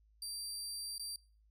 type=tone with dropouts; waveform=25% pulse; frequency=4699 Hz; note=D8; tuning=in tune; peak=-36 dBFS; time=0.22-1.16 s; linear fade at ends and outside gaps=2 ms; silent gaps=0.981-0.995 s; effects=noise-tail reverb RT60 0.4 s tail -22 dB re dry + added 53 Hz sine -65 dBFS peak until 1.5 s